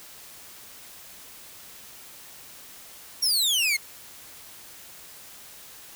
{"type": "exponential sweep", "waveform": "sawtooth", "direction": "down", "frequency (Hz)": [5680, 2093], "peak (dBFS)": -18, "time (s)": [3.22, 3.77], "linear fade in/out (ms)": 10, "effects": ["white hiss -46 dBFS RMS until 5.95 s"]}